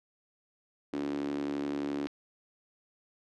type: tone with high-pass filter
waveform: sawtooth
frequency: 71.5 Hz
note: D2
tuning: 46 cents flat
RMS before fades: -34 dBFS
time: 0.93-2.07 s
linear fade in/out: 0 ms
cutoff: 300 Hz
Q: 6.4
effects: low-pass 5000 Hz 12 dB/octave